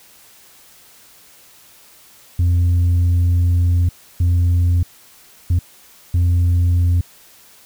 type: tone bursts at uneven times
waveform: sine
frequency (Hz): 87.31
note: F2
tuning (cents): 0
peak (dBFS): -9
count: 4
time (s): 2.39-3.89 / 4.2-4.83 / 5.5-5.59 / 6.14-7.01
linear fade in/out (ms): 5
effects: tanh soft clip ceiling -11 dBFS + white hiss -47 dBFS RMS until 7.65 s